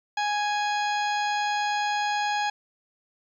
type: harmonic tone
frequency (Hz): 830.6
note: G#5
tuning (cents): 0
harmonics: 1 / 2 / 3 / 4 / 5 / 6 / 8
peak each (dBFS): -25 / -31 / -35 / -37 / -39 / -41 / -43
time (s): 0.17-2.5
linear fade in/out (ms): 5
effects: 10-bit